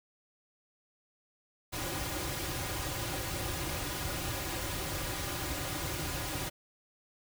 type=noise with comb filter; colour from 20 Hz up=pink; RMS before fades=-36 dBFS; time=1.72-6.5 s; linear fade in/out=20 ms; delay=4.5 ms; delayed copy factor=-0.75; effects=none